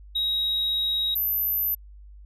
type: tone pair in turn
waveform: sine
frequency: 3806 / 12122 Hz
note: A#7 / F#9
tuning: +35 / +41 cents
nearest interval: octave + minor sixth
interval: 2006 cents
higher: second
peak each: -20 dBFS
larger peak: neither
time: 0.15-1.15 / 1.15-1.75 s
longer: first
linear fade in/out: 10 ms
effects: tanh soft clip ceiling -21 dBFS + added 50 Hz sine -43 dBFS peak until 2.25 s